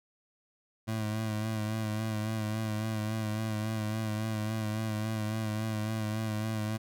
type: tone with vibrato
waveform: 25% pulse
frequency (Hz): 108.8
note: A2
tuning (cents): -19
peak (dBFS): -27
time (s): 0.87-6.78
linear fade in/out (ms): 20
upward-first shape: sine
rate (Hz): 3.6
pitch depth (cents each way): 38
effects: none